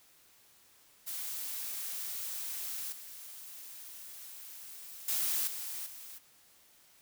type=noise with level steps; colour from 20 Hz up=blue; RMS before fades=-39 / -48 / -32 / -40 / -48 dBFS; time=1.06-6.19 s; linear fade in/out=20 ms; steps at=2.92 / 5.08 / 5.47 / 5.86 s; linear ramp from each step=5 ms; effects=white hiss -63 dBFS RMS until 7.01 s